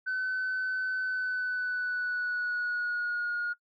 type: tone with pitch glide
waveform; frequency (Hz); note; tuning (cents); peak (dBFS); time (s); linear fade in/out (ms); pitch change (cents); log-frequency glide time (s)
sine; 1516 to 1435.1; F#6 to F6; +42 to +47; -27; 0.06-3.54; 20; -95; 1.02-3.35
effects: noise-tail reverb RT60 0.1 s tail -23 dB re dry + tanh soft clip ceiling -26 dBFS